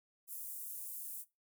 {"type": "high-pass noise", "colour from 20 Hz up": "pink", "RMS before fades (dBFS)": -45, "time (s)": [0.27, 1.25], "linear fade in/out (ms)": 50, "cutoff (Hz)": 10000, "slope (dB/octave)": 24, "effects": ["noise-tail reverb RT60 0.2 s tail -17 dB re dry"]}